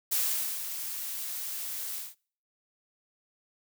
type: noise with ADSR envelope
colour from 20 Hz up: blue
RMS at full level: -27 dBFS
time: 0.11-2.15 s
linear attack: 14 ms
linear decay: 470 ms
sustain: -9 dB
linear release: 180 ms
effects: noise-tail reverb RT60 0.5 s tail -26 dB re dry